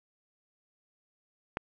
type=click; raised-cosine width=0.5 ms; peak=-16 dBFS; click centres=1.571 s; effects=none